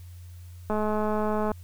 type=click train; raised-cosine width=1 ms; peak=-15 dBFS; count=175; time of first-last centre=0.7-1.517 s; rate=213 Hz; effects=added 88 Hz sine -41 dBFS peak until 1.63 s + white hiss -59 dBFS RMS until 1.63 s